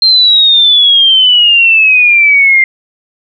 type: exponential sweep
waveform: sine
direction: down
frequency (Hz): 4186 to 2093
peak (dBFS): -3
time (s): 0.02-2.64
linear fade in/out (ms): 2
effects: none